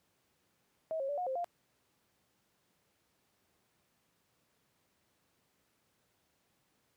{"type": "tone with pitch steps", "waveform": "sine", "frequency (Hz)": [641, 543, 577, 722, 525, 697], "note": ["E5", "C#5", "D5", "F#5", "C5", "F5"], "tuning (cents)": [-49, -36, -31, -43, 6, -4], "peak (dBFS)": -33, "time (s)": [0.91, 1.444], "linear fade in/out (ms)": 0, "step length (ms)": 89, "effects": ["pink hiss -75 dBFS RMS until 6.96 s", "high-pass 100 Hz 12 dB/octave"]}